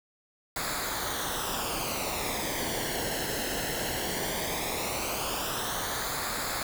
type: noise with flanger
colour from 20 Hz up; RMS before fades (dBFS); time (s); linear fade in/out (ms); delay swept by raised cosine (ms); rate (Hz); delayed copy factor
pink; -32; 0.56-6.63; 2; 0.34 to 0.85; 0.17; -0.65
effects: none